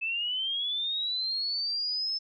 sine linear sweep, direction up, 2600 to 5274 Hz, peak -28 dBFS, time 0.01-2.19 s, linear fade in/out 20 ms, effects none

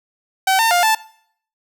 sawtooth tone with pitch steps, 764 / 905 / 705 / 880 Hz, G5 / A5 / F5 / A5, -45 / +48 / +16 / 0 cents, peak -9 dBFS, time 0.47-0.95 s, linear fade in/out 5 ms, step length 120 ms, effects noise-tail reverb RT60 0.6 s tail -20 dB re dry

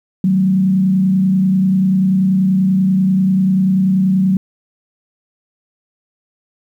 sine tone with frequency modulation, 188.9 Hz, F#3, 36 cents sharp, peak -10 dBFS, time 0.24-4.37 s, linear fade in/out 2 ms, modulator 30.3 Hz, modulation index 0.48, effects 8-bit

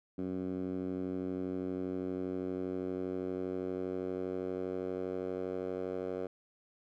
10% pulse tone with band-pass filter sweep, 92.5 Hz, F#2, in tune, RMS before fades -37 dBFS, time 0.18-6.27 s, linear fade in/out 5 ms, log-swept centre 260 to 480 Hz, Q 1.8, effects none

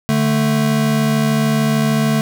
square tone pair together, 147.49 / 220.8 Hz, D3 / A3, +8 / +6 cents, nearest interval perfect fifth, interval 698 cents, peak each -18 / -16 dBFS, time 0.09-2.21 s, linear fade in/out 0 ms, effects none

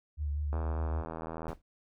sine tone with vibrato, 73.4 Hz, D2, in tune, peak -30 dBFS, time 0.17-1.05 s, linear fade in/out 50 ms, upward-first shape sine, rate 5.2 Hz, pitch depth 36 cents each way
click train, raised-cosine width 1 ms, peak -25 dBFS, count 82, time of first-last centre 0.53-1.53 s, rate 81 Hz
brown noise with exponential decay, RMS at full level -33 dBFS, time 1.48-1.62 s, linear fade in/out 5 ms, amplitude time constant 30 ms
effects none

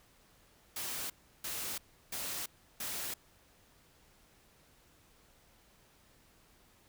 white noise bursts, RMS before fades -39 dBFS, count 4, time 0.76-3.14 s, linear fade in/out 5 ms, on 340 ms, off 340 ms, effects pink hiss -65 dBFS RMS until 6.88 s

